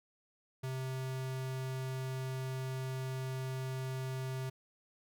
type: tone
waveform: square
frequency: 130.9 Hz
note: C3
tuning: 1 cent sharp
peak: -37 dBFS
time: 0.63-4.5 s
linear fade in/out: 10 ms
effects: none